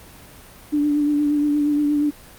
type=tone with vibrato; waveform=sine; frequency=293.7 Hz; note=D4; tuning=in tune; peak=-16 dBFS; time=0.72-2.11 s; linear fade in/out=20 ms; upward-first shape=triangle; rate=8.5 Hz; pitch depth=31 cents each way; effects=pink hiss -44 dBFS RMS until 2.38 s + Opus 32 kbps